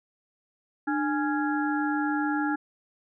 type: harmonic tone with a mistuned harmonic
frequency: 277.2 Hz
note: C#4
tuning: in tune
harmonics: 1 / 3 / 5 / 6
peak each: -26 / -31 / -33 / -34 dBFS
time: 0.87-2.56 s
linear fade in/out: 10 ms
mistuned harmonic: 1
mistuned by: +130 cents
effects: none

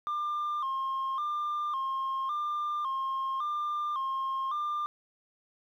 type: tone with vibrato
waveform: sine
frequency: 1130 Hz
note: C#6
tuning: 33 cents sharp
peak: -27 dBFS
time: 0.07-4.86 s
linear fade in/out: 0 ms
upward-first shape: square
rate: 0.9 Hz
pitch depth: 98 cents each way
effects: tanh soft clip ceiling -28 dBFS + 11-bit

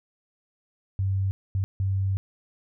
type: tone bursts at uneven times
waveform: sine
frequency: 96.6 Hz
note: G2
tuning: 25 cents flat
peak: -22 dBFS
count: 3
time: 0.99-1.31 / 1.55-1.64 / 1.8-2.17 s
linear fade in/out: 0 ms
effects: none

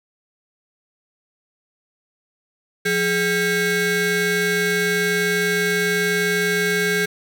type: ring-modulated tone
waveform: 30% pulse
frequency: 593 Hz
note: D5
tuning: 17 cents sharp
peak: -12 dBFS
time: 2.85-7.06 s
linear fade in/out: 10 ms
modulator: 1010 Hz
effects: none

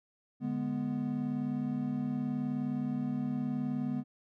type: chord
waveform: triangle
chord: G# diminished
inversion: second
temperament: equal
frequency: 146.83 / 207.7 / 246.9 Hz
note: D3 / G#3 / B3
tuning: 0 / 0 / 0 cents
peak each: -36 / -35 / -31 dBFS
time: 0.4-4.04 s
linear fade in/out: 50 ms
effects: none

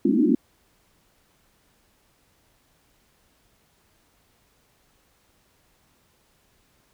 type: band-pass noise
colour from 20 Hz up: pink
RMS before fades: -19 dBFS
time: 0.05-0.35 s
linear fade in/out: 5 ms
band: 200 to 350 Hz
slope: 96 dB/octave
effects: pink hiss -64 dBFS RMS until 6.93 s

